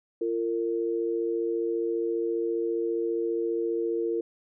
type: tone pair together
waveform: sine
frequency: 342.7 / 457.5 Hz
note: F4 / A#4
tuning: -33 / -32 cents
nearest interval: perfect fourth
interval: 501 cents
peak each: -28 dBFS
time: 0.21-4.21 s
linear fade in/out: 5 ms
effects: none